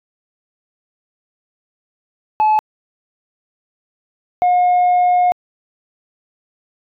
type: tone pair in turn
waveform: sine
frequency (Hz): 860 / 718.4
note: A5 / F5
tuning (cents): -40 / +49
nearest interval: minor third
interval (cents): 311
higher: first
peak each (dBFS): -8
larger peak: neither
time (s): 2.4-2.59 / 4.42-5.32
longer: second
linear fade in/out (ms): 0
effects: tanh soft clip ceiling -9 dBFS